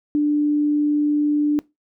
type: tone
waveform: sine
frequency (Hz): 295.6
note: D4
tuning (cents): +11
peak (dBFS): -15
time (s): 0.15-1.59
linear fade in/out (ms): 0
effects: noise-tail reverb RT60 0.2 s tail -21 dB re dry